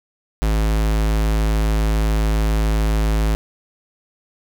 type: tone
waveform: square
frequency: 53.6 Hz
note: A1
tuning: 45 cents flat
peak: -16 dBFS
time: 0.42-3.35 s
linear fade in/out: 0 ms
effects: none